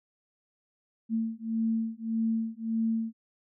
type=beating tone pair; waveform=sine; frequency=224.2 / 225.9 Hz; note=A3 / A3; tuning=+33 / +46 cents; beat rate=1.7 Hz; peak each=-30 dBFS; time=1.09-3.13 s; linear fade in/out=50 ms; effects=none